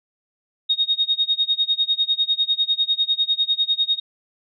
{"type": "tone with tremolo", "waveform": "sine", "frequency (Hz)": 3729, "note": "A#7", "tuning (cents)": 0, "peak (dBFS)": -14, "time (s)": [0.69, 4], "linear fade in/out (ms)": 10, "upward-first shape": "sine", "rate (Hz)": 10, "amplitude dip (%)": 95, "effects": []}